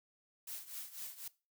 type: noise with tremolo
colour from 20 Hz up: blue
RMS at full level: -43 dBFS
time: 0.47-1.28 s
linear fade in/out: 5 ms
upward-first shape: triangle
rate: 4 Hz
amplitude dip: 85%
effects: noise-tail reverb RT60 0.3 s tail -20 dB re dry